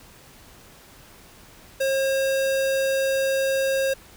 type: tone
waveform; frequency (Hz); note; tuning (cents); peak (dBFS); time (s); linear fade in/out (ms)
square; 538; C5; +48; -21; 1.8-3.94; 10
effects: pink hiss -49 dBFS RMS until 4.16 s